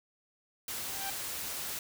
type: noise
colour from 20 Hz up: white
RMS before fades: -38 dBFS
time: 0.68-1.79 s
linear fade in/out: 2 ms
type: tone with exponential growth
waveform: sawtooth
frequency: 784 Hz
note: G5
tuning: in tune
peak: -31 dBFS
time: 0.71-1.1 s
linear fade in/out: 5 ms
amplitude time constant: 83 ms
effects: none